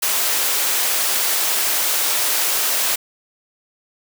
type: high-pass noise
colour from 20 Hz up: white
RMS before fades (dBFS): -19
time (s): 0.02-2.96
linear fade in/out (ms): 10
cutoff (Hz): 430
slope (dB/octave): 12
effects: none